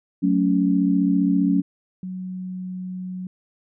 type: chord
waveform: sine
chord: F# minor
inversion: none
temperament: equal with one note detuned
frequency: 185 / 220 / 280.2 Hz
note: F#3 / A3 / C#4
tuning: 0 / 0 / +19 cents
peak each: -20 / -24 / -19 dBFS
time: 0.22-1.62 s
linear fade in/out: 20 ms
type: tone with pitch glide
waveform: sine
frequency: 185 to 183.93 Hz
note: F#3 to F#3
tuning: 0 to -10 cents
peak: -28 dBFS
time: 2.03-3.27 s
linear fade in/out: 2 ms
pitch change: -10 cents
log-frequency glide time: 2.14-2.72 s
effects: none